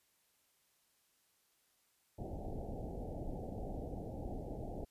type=low-pass noise; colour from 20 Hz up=pink; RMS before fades=-43 dBFS; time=2.18-4.85 s; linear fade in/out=10 ms; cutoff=810 Hz; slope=96 dB/octave; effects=white hiss -75 dBFS RMS until 4.9 s + resampled to 32000 Hz